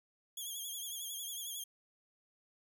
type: tone with vibrato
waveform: 10% pulse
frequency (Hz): 3292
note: G#7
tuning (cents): -16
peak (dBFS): -33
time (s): 0.37-1.64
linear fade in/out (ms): 5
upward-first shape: sine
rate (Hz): 11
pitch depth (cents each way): 65
effects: none